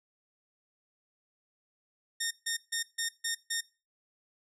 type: tone bursts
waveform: 10% pulse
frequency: 1836 Hz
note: A#6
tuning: 27 cents flat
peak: -21 dBFS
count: 6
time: 2.2-3.61 s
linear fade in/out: 10 ms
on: 110 ms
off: 150 ms
effects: noise-tail reverb RT60 0.3 s tail -20 dB re dry + low-pass 11000 Hz 12 dB/octave